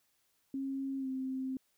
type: tone with pitch glide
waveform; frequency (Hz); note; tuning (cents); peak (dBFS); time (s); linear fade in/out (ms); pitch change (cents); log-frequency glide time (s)
sine; 270.5 to 262.3; C#4 to C4; -42 to +4; -34; 0.54-1.57; 2; -54; 0.98-1.08
effects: white hiss -75 dBFS RMS until 1.77 s